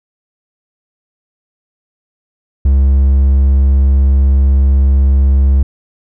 triangle tone with hard clipping, 68 Hz, C#2, 33 cents flat, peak -7 dBFS, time 2.65-5.63 s, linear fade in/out 5 ms, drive 6 dB, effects none

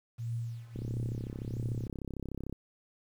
sine tone with tremolo, 116.54 Hz, A#2, in tune, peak -31 dBFS, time 0.18-1.88 s, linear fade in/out 20 ms, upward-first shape triangle, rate 1.5 Hz, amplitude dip 90%
click train, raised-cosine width 3 ms, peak -26 dBFS, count 60, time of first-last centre 0.76-2.526 s, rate 33.4 Hz
effects 10-bit

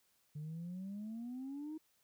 sine exponential sweep, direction up, 146.83 to 318.1 Hz, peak -40 dBFS, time 0.35-1.78 s, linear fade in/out 10 ms, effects tanh soft clip ceiling -39 dBFS + white hiss -75 dBFS RMS until 2.03 s

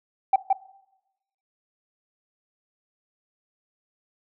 sine tone with echo, 775 Hz, G5, 20 cents flat, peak -12 dBFS, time 0.33-0.36 s, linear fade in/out 5 ms, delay 170 ms, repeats 1, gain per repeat -3 dB, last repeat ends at 0.53 s, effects noise-tail reverb RT60 0.9 s tail -19 dB re dry + tanh soft clip ceiling -11 dBFS

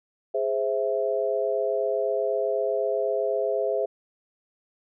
sine chord, Ab augmented, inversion none, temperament equal, 415.3 / 523.3 / 659.3 Hz, Ab4 / C5 / E5, 0 / 0 / 0 cents, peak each -27 dBFS, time 0.34-3.86 s, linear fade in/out 10 ms, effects none

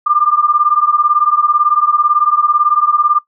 sine beating tone pair, 1188 / 1206 Hz, D6 / D6, +20 / +46 cents, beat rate 18 Hz, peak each -12 dBFS, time 0.06-3.19 s, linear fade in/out 10 ms, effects noise-tail reverb RT60 0.1 s tail -20 dB re dry

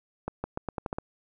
accelerating click train, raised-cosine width 1 ms, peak -17 dBFS, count 8, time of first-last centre 0.28-0.985 s, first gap 160 ms, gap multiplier 0.84, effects none

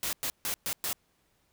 white noise bursts at uneven times, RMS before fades -32 dBFS, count 5, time 0.03-0.13 / 0.23-0.3 / 0.45-0.54 / 0.66-0.73 / 0.84-0.93 s, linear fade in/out 0 ms, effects pink hiss -71 dBFS RMS until 1.52 s

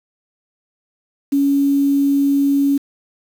sine tone with quantisation, 280 Hz, C#4, 18 cents sharp, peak -12 dBFS, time 1.32-2.78 s, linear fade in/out 10 ms, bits 6, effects none

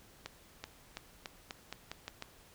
accelerating click train, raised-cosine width 0.2 ms, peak -23 dBFS, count 9, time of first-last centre 0.26-2.224 s, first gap 380 ms, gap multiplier 0.87, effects pink hiss -60 dBFS RMS until 2.54 s

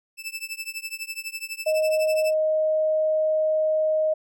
sawtooth tone with tremolo, 2637 Hz, E7, in tune, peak -24 dBFS, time 0.17-2.34 s, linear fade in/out 50 ms, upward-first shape triangle, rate 12 Hz, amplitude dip 100%
sine tone, 624 Hz, D#5, 5 cents sharp, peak -19 dBFS, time 1.66-4.14 s, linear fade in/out 10 ms
effects none

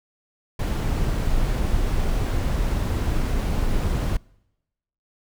brown noise, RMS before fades -22 dBFS, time 0.59-4.17 s, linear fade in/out 5 ms, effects noise-tail reverb RT60 0.9 s tail -25 dB re dry

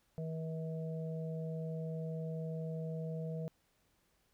harmonic tone, 160.7 Hz, E3, 44 cents flat, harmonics 1 / 3 / 4, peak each -38 / -45 / -48 dBFS, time 0.18-3.48 s, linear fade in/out 0 ms, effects pink hiss -75 dBFS RMS until 4.33 s

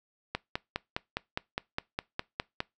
click train, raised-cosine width 0.3 ms, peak -14 dBFS, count 12, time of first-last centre 0.35-2.604 s, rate 4.88 Hz, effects noise-tail reverb RT60 0.2 s tail -23 dB re dry

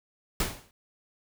pink noise with exponential decay, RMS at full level -25 dBFS, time 0.4-0.71 s, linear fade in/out 2 ms, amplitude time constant 66 ms, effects none

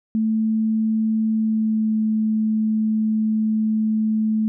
sine tone with pitch glide, 220 to 217.7 Hz, A3 to A3, 0 to -18 cents, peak -17 dBFS, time 0.15-4.48 s, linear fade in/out 0 ms, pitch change -18 cents, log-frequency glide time 1.31-1.98 s, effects none

